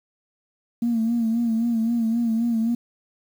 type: tone with vibrato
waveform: sine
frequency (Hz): 230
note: A#3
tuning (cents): -23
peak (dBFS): -18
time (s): 0.82-2.75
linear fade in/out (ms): 5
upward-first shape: sine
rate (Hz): 3.8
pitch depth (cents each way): 58
effects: tanh soft clip ceiling -15 dBFS + 8-bit